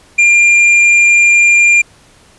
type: tone with hard clipping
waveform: sine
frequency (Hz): 2396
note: D7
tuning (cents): +34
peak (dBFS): -6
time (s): 0.18-1.82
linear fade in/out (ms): 10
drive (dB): 5
effects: pink hiss -45 dBFS RMS until 2.38 s + resampled to 24000 Hz